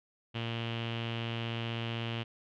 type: tone with low-pass filter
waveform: sawtooth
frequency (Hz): 115.6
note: A#2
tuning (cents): -14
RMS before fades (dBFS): -36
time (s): 0.34-2.24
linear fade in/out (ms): 20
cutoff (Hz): 3000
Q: 5.7
effects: none